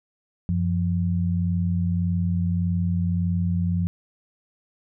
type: tone pair together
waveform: sine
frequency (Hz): 92.38 / 174.1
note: F#2 / F3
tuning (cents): -2 / -5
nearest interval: major seventh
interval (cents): 1097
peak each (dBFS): -23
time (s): 0.49-3.87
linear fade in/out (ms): 0
effects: none